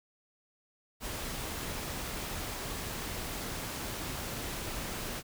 pink noise, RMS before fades -38 dBFS, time 1-5.23 s, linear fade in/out 50 ms, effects none

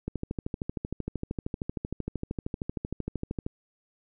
click train, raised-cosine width 3 ms, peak -18 dBFS, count 45, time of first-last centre 0.08-3.465 s, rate 13 Hz, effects none

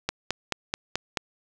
click train, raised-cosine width 0.2 ms, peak -8 dBFS, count 6, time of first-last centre 0.09-1.172 s, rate 4.62 Hz, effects none

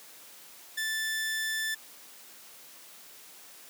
sawtooth tone, 1760 Hz, A6, in tune, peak -26 dBFS, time 0.77-1.75 s, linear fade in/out 10 ms, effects white hiss -51 dBFS RMS until 3.69 s + high-pass 200 Hz 12 dB/octave

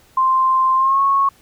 sine tone with pitch glide, 1046.5 to 1100.4 Hz, C6 to C#6, 0 to -13 cents, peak -12 dBFS, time 0.17-1.29 s, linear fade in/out 5 ms, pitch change +87 cents, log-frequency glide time 0.76-1.01 s, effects pink hiss -52 dBFS RMS until 1.41 s

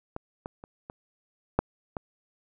clicks, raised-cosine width 1 ms, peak -20 / -21 / -29 / -25 / -7 / -18 dBFS, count 6, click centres 0.164 / 0.459 / 0.639 / 0.899 / 1.59 / 1.968 s, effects none

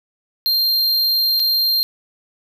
square tone with dropouts, 4186 Hz, C8, in tune, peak -15 dBFS, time 0.46-1.83 s, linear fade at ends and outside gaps 0 ms, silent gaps 1.395-1.4 s, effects none

